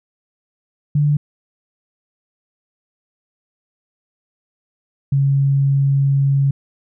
sine tone pair in turn, 146.83 / 138.31 Hz, D3 / C#3, 0 / -4 cents, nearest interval minor second, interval 104 cents, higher first, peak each -12 dBFS, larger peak neither, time 0.95-1.17 / 5.12-6.51 s, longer second, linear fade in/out 5 ms, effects none

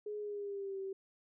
sine tone with pitch glide, 418.9 to 386.4 Hz, G#4 to G4, +15 to -25 cents, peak -38 dBFS, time 0.06-0.93 s, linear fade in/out 5 ms, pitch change -140 cents, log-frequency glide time 0.19-0.79 s, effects none

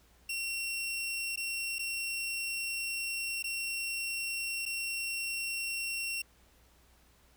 sawtooth tone with dropouts, 2730 Hz, F7, 40 cents flat, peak -30 dBFS, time 0.29-6.22 s, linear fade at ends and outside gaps 5 ms, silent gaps 1.36-1.373 / 1.785-1.791 / 3.426-3.44 / 4.655-4.66 s, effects added 60 Hz sine -65 dBFS peak until 7.36 s + pink hiss -65 dBFS RMS until 7.36 s

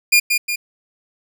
sawtooth tone with echo, 2417 Hz, D7, 49 cents sharp, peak -6 dBFS, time 0.12-0.2 s, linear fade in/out 10 ms, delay 180 ms, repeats 2, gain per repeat -5 dB, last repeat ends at 0.56 s, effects none

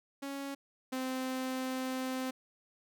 sawtooth tone pair in turn, 277.2 / 259.2 Hz, C#4 / C4, 0 / -16 cents, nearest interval minor second, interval 116 cents, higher first, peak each -34 / -30 dBFS, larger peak second, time 0.22-0.55 / 0.92-2.31 s, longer second, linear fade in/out 10 ms, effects none

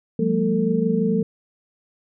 sine tone cluster, 175.7 / 200.8 / 227.5 / 447.5 Hz, F3 / G3 / A#3 / A4, +11 / +42 / -42 / +29 cents, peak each -23 dBFS, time 0.19-1.23 s, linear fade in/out 5 ms, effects none

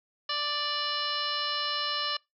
harmonic tone, 587.3 Hz, D5, in tune, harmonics 1 / 2 / 3 / 4 / 5 / 6 / 7 / 8 / 9, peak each -42 / -34 / -38 / -45 / -34 / -41 / -35 / -43 / -37 dBFS, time 0.29-2.17 s, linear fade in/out 5 ms, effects noise-tail reverb RT60 0.2 s tail -25 dB re dry

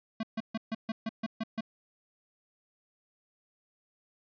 square tone bursts, 222.5 Hz, A3, 20 cents sharp, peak -31 dBFS, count 9, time 0.2-1.608 s, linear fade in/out 5 ms, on 32 ms, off 140 ms, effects resampled to 11025 Hz

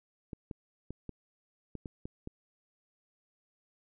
clicks, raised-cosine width 3 ms, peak -27 dBFS, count 8, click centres 0.332 / 0.512 / 0.906 / 1.093 / 1.753 / 1.858 / 2.055 / 2.274 s, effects none

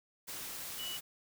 sine tone in noise, 2948 Hz, F#7, 7 cents flat, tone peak -40 dBFS, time 0.78-0.98 s, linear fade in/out 20 ms, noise white, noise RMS -43 dBFS, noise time 0.27-1.01 s, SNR 0 dB, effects none

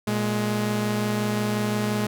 sawtooth tone pair together, 117.69 / 209.7 Hz, A#2 / G#3, +17 / +17 cents, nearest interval minor seventh, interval 1000 cents, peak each -24 / -20 dBFS, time 0.07-2.07 s, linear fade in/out 5 ms, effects none

